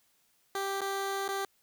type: tone with dropouts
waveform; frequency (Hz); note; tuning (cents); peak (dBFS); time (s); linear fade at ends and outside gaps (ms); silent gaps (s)
15% pulse; 392.3; G4; +1; -25; 0.55-1.45; 2; 0.808-0.815 / 1.28-1.288
effects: white hiss -70 dBFS RMS until 1.62 s